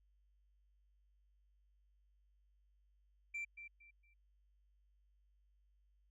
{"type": "tone with echo", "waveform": "sine", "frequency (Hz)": 2349, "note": "D7", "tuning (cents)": 0, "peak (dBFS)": -38, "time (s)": [3.34, 3.45], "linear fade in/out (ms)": 10, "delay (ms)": 230, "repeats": 3, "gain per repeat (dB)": -11, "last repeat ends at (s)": 4.14, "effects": ["tanh soft clip ceiling -39 dBFS", "added 50 Hz sine -70 dBFS peak until 6.1 s"]}